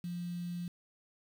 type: tone with quantisation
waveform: sine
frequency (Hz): 174.61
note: F3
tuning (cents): 0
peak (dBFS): -36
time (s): 0.04-0.68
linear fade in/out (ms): 2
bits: 9
effects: none